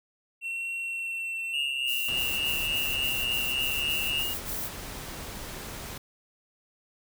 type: tone with vibrato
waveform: triangle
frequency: 2712 Hz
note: E7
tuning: 49 cents sharp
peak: -29 dBFS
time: 0.41-4.24 s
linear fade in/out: 50 ms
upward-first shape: triangle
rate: 0.77 Hz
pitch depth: 11 cents each way
type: tone with tremolo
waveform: triangle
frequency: 2849 Hz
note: F7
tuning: 34 cents sharp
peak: -25 dBFS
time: 1.53-4.34 s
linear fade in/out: 10 ms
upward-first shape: triangle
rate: 3.5 Hz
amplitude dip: 60%
type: noise bursts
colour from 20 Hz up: violet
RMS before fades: -34 dBFS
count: 10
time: 1.86-4.703 s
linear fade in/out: 50 ms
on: 260 ms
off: 27 ms
type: noise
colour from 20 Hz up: pink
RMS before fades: -39 dBFS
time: 2.08-5.98 s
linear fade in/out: 5 ms
effects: none